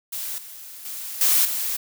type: noise with level steps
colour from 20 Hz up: blue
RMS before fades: -30 / -40 / -33 / -18 / -26 dBFS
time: 0.12-1.77 s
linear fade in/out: 10 ms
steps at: 0.38 / 0.85 / 1.21 / 1.45 s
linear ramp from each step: 2 ms
effects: none